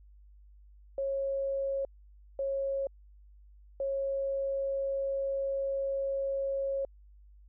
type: tone bursts at uneven times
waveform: sine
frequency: 547 Hz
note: C#5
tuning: 23 cents flat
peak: -29 dBFS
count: 3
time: 0.98-1.85 / 2.39-2.87 / 3.8-6.85 s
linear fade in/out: 2 ms
effects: added 50 Hz sine -53 dBFS peak until 7.48 s